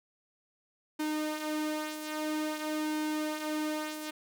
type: tone with flanger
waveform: sawtooth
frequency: 306.7 Hz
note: D#4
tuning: 25 cents flat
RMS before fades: -34 dBFS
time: 0.99-4.11 s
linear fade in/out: 10 ms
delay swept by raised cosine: 1.5 to 6.5 ms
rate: 0.5 Hz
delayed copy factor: -0.5
effects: none